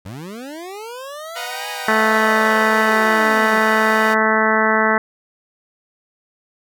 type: linear two-way sweep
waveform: 25% pulse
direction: up then down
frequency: 85.1 to 830.6 to 185.1 Hz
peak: -26 dBFS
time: 0.05-3.59 s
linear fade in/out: 10 ms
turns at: 1.69 s
type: chord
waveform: 10% pulse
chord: B major seventh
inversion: none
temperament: equal with one note detuned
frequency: 493.9 / 622.3 / 740 / 938.8 Hz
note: B4 / D#5 / F#5 / A#5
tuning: 0 / 0 / 0 / +12 cents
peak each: -24 dBFS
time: 1.35-4.15 s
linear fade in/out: 20 ms
type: harmonic tone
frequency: 218.8 Hz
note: A3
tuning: 9 cents flat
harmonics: 1 / 2 / 3 / 4 / 5 / 6 / 7 / 8 / 9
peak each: -22 / -22 / -22 / -22 / -22 / -22 / -22 / -22 / -22 dBFS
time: 1.88-4.98 s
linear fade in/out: 2 ms
effects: none